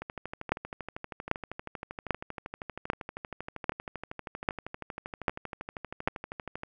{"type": "two click trains", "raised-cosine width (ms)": 0.5, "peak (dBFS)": [-22, -9], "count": [85, 8], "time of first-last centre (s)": [[0.02, 6.634], [0.52, 6.076]], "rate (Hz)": [12.7, 1.26], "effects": []}